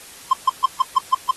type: tone bursts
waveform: triangle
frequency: 1046.5 Hz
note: C6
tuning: in tune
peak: -8 dBFS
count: 7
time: 0.31-1.311 s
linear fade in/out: 5 ms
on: 23 ms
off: 140 ms
effects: white hiss -41 dBFS RMS until 1.36 s + AAC 32 kbps

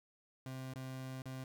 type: tone with dropouts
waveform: 30% pulse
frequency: 130.81 Hz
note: C3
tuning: in tune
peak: -40 dBFS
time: 0.46-1.44 s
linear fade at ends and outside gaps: 2 ms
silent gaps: 0.737-0.758 / 1.22-1.256 s
effects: 13-bit

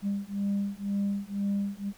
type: beating tone pair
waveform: sine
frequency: 199.3 / 201.3 Hz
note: G3 / G3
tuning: +29 / +46 cents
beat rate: 2 Hz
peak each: -29 dBFS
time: 0.02-1.93 s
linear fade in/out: 50 ms
effects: tanh soft clip ceiling -23 dBFS + pink hiss -56 dBFS RMS until 1.97 s

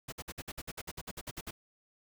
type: noise bursts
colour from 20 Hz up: pink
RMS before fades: -41 dBFS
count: 15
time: 0.08-1.51 s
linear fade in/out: 10 ms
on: 44 ms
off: 55 ms
effects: none

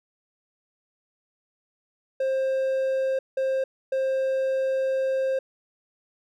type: tone bursts at uneven times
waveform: triangle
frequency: 530 Hz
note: C5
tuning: 22 cents sharp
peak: -20 dBFS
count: 3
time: 2.2-3.19 / 3.37-3.64 / 3.92-5.39 s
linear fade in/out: 5 ms
effects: none

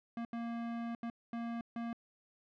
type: tone bursts at uneven times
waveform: square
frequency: 233.1 Hz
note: A#3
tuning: in tune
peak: -38 dBFS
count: 5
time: 0.17-0.25 / 0.33-0.95 / 1.03-1.1 / 1.33-1.61 / 1.76-1.93 s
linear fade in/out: 2 ms
effects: low-pass 2000 Hz 12 dB/octave

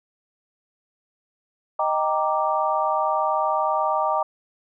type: chord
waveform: sine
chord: Eb major seventh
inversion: none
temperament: equal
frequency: 622.3 / 784 / 932.3 / 1174.7 Hz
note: Eb5 / G5 / Bb5 / D6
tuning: 0 / 0 / 0 / 0 cents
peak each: -25 dBFS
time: 1.79-4.23 s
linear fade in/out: 5 ms
effects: none

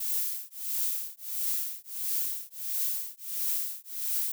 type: noise with tremolo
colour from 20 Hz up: violet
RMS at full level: -28 dBFS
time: 0-4.32 s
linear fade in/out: 5 ms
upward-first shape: triangle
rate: 1.5 Hz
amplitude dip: 100%
effects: none

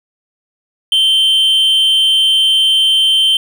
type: tone with amplitude modulation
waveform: triangle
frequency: 3110 Hz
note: G7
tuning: 14 cents flat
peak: -5 dBFS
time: 0.92-3.37 s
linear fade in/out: 2 ms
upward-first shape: sine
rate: 281 Hz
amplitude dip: 40%
effects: none

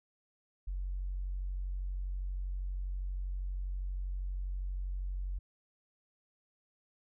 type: tone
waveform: sine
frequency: 46.25 Hz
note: F#1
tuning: in tune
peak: -33 dBFS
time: 0.67-5.39 s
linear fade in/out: 10 ms
effects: tanh soft clip ceiling -29 dBFS

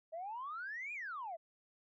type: exponential two-way sweep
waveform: sine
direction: up then down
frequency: 626 to 2489 to 626 Hz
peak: -40 dBFS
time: 0.12-1.37 s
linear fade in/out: 20 ms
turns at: 0.93 s
effects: tanh soft clip ceiling -36 dBFS

